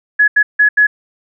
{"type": "tone bursts at uneven times", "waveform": "sine", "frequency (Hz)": 1690, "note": "G#6", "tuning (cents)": 30, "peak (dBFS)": -6, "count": 4, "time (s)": [[0.19, 0.28], [0.36, 0.43], [0.59, 0.69], [0.77, 0.87]], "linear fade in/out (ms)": 10, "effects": []}